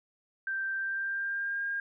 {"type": "tone with pitch glide", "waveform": "sine", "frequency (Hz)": [1568, 1613.9], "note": ["G6", "G6"], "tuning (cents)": [0, 50], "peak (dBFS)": -30, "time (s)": [0.47, 1.8], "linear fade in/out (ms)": 2, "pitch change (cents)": 50, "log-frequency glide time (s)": [0.75, 1.64], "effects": []}